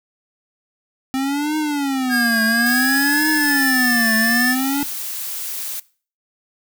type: tone with vibrato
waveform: square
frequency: 261.6 Hz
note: C4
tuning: in tune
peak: -19 dBFS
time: 1.14-4.83 s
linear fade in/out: 0 ms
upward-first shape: triangle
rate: 0.58 Hz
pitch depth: 300 cents each way
type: tone with pitch glide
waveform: square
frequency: 1625 to 1761.9 Hz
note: G#6 to A6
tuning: -38 to +2 cents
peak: -17 dBFS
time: 2.09-4.56 s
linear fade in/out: 50 ms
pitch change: +140 cents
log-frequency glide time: 2.5-3.71 s
type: noise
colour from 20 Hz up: blue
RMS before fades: -27 dBFS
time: 2.66-5.8 s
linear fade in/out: 5 ms
effects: noise-tail reverb RT60 0.4 s tail -20 dB re dry